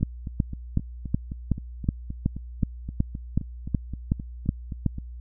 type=two click trains; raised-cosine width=5 ms; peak=-9 / -21 dBFS; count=14 / 20; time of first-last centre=0.03-4.863 / 0.01-4.984 s; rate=2.69 / 3.82 Hz; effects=added 60 Hz sine -36 dBFS peak until 5.2 s